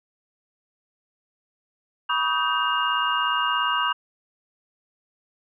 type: tone cluster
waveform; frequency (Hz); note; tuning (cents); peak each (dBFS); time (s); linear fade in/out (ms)
sine; 976 / 1135 / 1252 / 1558 / 2831; B5 / C#6 / D#6 / G6 / F7; -21 / +41 / +10 / -11 / +23; -27; 2.09-3.93; 10
effects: none